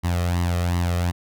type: tone with flanger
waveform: sawtooth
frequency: 87.5 Hz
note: F2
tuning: 4 cents sharp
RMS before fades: -22 dBFS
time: 0.03-1.12 s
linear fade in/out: 20 ms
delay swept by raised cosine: 1 to 1.62 ms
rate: 2.7 Hz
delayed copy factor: +0.65
effects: none